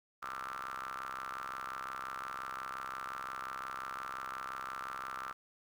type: ring-modulated tone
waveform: sawtooth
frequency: 65.7 Hz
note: C2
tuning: 8 cents sharp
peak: -33 dBFS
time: 0.22-5.33 s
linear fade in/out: 10 ms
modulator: 1270 Hz
effects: 11-bit